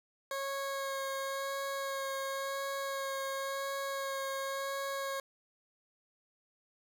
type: tone with vibrato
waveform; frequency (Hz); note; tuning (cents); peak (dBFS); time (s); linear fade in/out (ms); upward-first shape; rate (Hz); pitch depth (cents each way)
20% pulse; 546; C#5; -26; -30; 0.31-5.2; 2; sine; 0.94; 14
effects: none